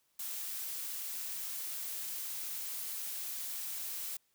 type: noise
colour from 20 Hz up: blue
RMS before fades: -40 dBFS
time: 0.19-4.17 s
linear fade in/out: 5 ms
effects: white hiss -75 dBFS RMS until 4.34 s